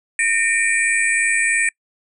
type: tone cluster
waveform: sine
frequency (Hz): 1830 / 2291 / 2394 / 7900 / 8820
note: A#6 / D7 / D7 / B8 / C#9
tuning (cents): -32 / -44 / +33 / 0 / -10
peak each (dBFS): -19 / -23 / -20 / -26 / -25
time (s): 0.19-1.69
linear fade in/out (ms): 2
effects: noise-tail reverb RT60 0.1 s tail -26 dB re dry